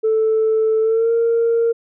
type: tone with pitch glide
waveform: sine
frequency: 440 to 462.4 Hz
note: A4 to A#4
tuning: 0 to -14 cents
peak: -12 dBFS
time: 0.03-1.73 s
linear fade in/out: 20 ms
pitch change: +86 cents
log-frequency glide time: 0.81-1.12 s
effects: tanh soft clip ceiling -10 dBFS